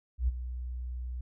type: tone with ADSR envelope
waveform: sine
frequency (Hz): 61.74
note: B1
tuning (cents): 0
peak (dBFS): -22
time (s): 0.18-1.21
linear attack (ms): 100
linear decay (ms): 25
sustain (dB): -12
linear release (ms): 4
effects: none